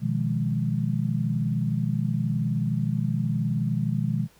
sine chord, F half-diminished seventh, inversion second, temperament equal, 123.47 / 155.56 / 174.61 / 207.7 Hz, Cb3 / Eb3 / F3 / Ab3, 0 / 0 / 0 / 0 cents, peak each -27 / -27 / -31 / -29 dBFS, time 0-4.28 s, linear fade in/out 50 ms, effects pink hiss -58 dBFS RMS until 4.39 s

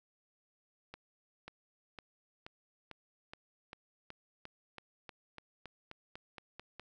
accelerating click train, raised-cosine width 0.3 ms, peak -30 dBFS, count 18, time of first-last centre 0.94-6.796 s, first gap 540 ms, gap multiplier 0.94, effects none

